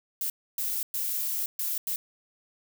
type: noise bursts at uneven times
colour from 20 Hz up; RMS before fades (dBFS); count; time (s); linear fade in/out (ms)
violet; -30; 5; 0.21-0.3 / 0.58-0.83 / 0.94-1.46 / 1.59-1.78 / 1.87-1.96; 2
effects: none